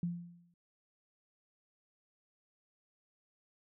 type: tone with exponential decay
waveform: sine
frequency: 173 Hz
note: F3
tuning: 16 cents flat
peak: -30 dBFS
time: 0.03-0.54 s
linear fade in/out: 2 ms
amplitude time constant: 110 ms
effects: none